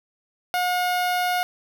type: tone with notch filter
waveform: sawtooth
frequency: 720 Hz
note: F#5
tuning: 47 cents flat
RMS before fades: -23 dBFS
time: 0.54-1.43 s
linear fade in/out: 0 ms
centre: 7400 Hz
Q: 1.4
effects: none